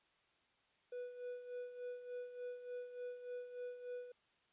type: tone with tremolo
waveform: triangle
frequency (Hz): 492.5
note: B4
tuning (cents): -5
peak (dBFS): -40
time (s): 0.92-4.12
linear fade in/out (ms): 5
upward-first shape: sine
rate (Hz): 3.4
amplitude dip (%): 65
effects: white hiss -75 dBFS RMS until 4.52 s + resampled to 8000 Hz